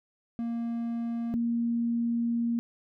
triangle / sine tone pair in turn, 233.1 / 234.2 Hz, A#3 / A#3, 0 / +8 cents, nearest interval unison, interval 8 cents, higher second, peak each -27 / -25 dBFS, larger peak second, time 0.39-1.34 / 1.34-2.59 s, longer second, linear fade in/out 0 ms, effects none

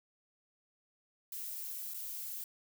violet noise with dropouts, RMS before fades -42 dBFS, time 1.32-2.44 s, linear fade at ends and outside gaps 2 ms, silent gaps 1.938-1.943 s, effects none

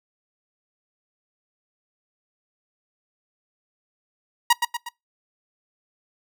sawtooth tone with echo, 954 Hz, A#5, 40 cents sharp, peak -9 dBFS, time 4.5-4.53 s, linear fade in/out 5 ms, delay 120 ms, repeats 3, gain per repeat -6 dB, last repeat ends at 4.89 s, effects noise-tail reverb RT60 0.2 s tail -25 dB re dry

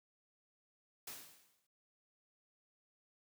white noise with exponential decay, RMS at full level -45 dBFS, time 1.07-1.67 s, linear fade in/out 5 ms, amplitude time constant 130 ms, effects high-pass 80 Hz 12 dB/octave

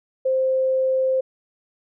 sine tone, 523.3 Hz, C5, in tune, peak -17 dBFS, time 0.25-1.21 s, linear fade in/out 10 ms, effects none

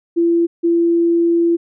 sine tone pair in turn, 338.7 / 338.7 Hz, E4 / E4, +47 / +47 cents, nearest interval unison, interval 0 cents, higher neither, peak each -11 dBFS, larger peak neither, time 0.16-0.47 / 0.63-1.57 s, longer second, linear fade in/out 20 ms, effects none

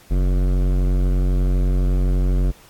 sine tone with hard clipping, 45.99 Hz, F#1, 10 cents flat, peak -17 dBFS, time 0.1-2.52 s, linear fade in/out 20 ms, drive 16 dB, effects pink hiss -49 dBFS RMS until 2.69 s + AAC 64 kbps

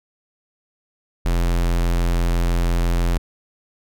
square tone, 43 Hz, F1, 26 cents flat, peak -17 dBFS, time 1.25-3.18 s, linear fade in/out 10 ms, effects none

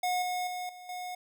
square tone with level steps, 725 Hz, F#5, 35 cents flat, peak -28 / -31 / -35 / -46 / -37 dBFS, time 0.03-1.15 s, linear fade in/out 5 ms, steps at 0.22 / 0.47 / 0.69 / 0.89 s, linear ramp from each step 2 ms, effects none

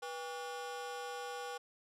30% pulse ring-modulated tone, 646 Hz, E5, 35 cents flat, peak -35 dBFS, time 0.02-1.58 s, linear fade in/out 10 ms, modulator 158 Hz, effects low-pass 10000 Hz 12 dB/octave

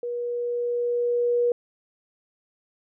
sine tone with level ramp, 481.1 Hz, B4, 45 cents flat, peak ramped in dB -27 to -18 dBFS, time 0.03-1.52 s, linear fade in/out 2 ms, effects none

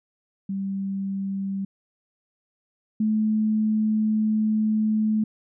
sine tone pair in turn, 195.2 / 216 Hz, G3 / A3, -7 / -32 cents, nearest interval major second, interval 175 cents, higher second, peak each -25 / -19 dBFS, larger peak second, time 0.49-1.65 / 3-5.24 s, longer second, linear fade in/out 5 ms, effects none

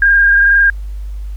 sine tone with frequency modulation, 1611 Hz, G6, 47 cents sharp, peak -6 dBFS, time 0.02-0.7 s, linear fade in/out 2 ms, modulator 22 Hz, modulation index 0.97, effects added 50 Hz sine -21 dBFS peak until 1.36 s + pink hiss -50 dBFS RMS until 1.36 s

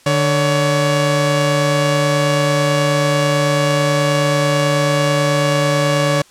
sawtooth tone pair together, 148.2 / 563.6 Hz, D3 / C#5, +16 / +29 cents, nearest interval octave + major seventh, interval 2313 cents, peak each -12 dBFS, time 0.06-6.22 s, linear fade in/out 5 ms, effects white hiss -48 dBFS RMS until 6.3 s + low-pass 9000 Hz 12 dB/octave

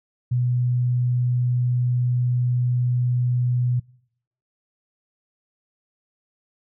sine tone, 123.47 Hz, B2, in tune, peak -18 dBFS, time 0.31-3.8 s, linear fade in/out 10 ms, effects noise-tail reverb RT60 0.7 s tail -25 dB re dry

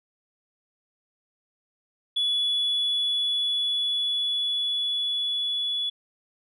sine tone with level ramp, 3414 Hz, G#7, 47 cents sharp, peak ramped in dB -20 to -24 dBFS, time 2.16-5.9 s, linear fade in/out 10 ms, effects tanh soft clip ceiling -19 dBFS

